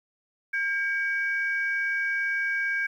sine tone pair together, 1604.4 / 2269 Hz, G6 / C#7, +40 / +40 cents, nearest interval tritone, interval 600 cents, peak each -25 / -29 dBFS, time 0.53-2.87 s, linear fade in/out 10 ms, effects tanh soft clip ceiling -17 dBFS + 10-bit

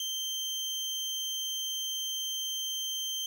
30% pulse tone, 3136 Hz, G7, in tune, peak -29 dBFS, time 0-3.26 s, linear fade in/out 2 ms, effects none

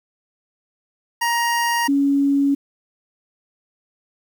25% pulse / sine tone pair in turn, 941 / 279.8 Hz, A#5 / C#4, +16 / +16 cents, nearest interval octave + major sixth, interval 2100 cents, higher first, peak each -14 dBFS, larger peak neither, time 1.21-1.88 / 1.88-2.55 s, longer neither, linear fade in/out 10 ms, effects 8-bit

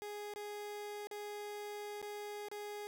30% pulse tone with dropouts, 414.5 Hz, G#4, 3 cents flat, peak -40 dBFS, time 0.02-2.87 s, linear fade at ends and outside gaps 0 ms, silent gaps 0.338-0.36 / 1.071-1.112 / 2.016-2.026 / 2.485-2.515 s, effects none

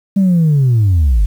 sine linear sweep, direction down, 200.4 to 43.96 Hz, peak -6 dBFS, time 0.16-1.26 s, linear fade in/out 10 ms, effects tanh soft clip ceiling -6 dBFS + 7-bit

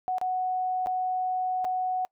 sine tone with dropouts, 740 Hz, F#5, in tune, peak -25 dBFS, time 0.08-2.05 s, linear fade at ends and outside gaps 0 ms, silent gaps 0.183-0.214 / 0.861-0.87 / 1.645-1.65 s, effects noise-tail reverb RT60 0.1 s tail -26 dB re dry

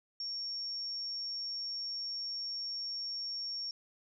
sine tone, 5510 Hz, F8, 24 cents flat, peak -36 dBFS, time 0.2-3.71 s, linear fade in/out 2 ms, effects none

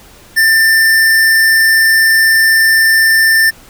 square tone, 1788 Hz, A6, 27 cents sharp, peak -7 dBFS, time 0.36-3.51 s, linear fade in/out 20 ms, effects pink hiss -40 dBFS RMS until 3.69 s

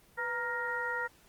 harmonic tone with a mistuned harmonic, 468.1 Hz, A#4, 7 cents sharp, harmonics 1 / 2 / 3 / 4, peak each -40 / -38 / -36 / -36 dBFS, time 0.17-1.08 s, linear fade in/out 20 ms, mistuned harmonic 1, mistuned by +93 cents, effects pink hiss -62 dBFS RMS until 1.28 s + Opus 24 kbps

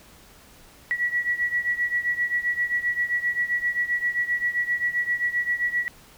sine beating tone pair, 1934 / 1941.6 Hz, B6 / B6, -37 / -30 cents, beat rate 7.6 Hz, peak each -24 / -27 dBFS, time 0.91-5.88 s, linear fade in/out 0 ms, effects pink hiss -51 dBFS RMS until 6.17 s

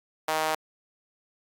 sawtooth tone with high-pass filter, 156.9 Hz, D#3, 15 cents sharp, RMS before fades -27 dBFS, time 0.28-0.55 s, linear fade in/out 5 ms, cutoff 740 Hz, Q 1.9, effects AAC 64 kbps

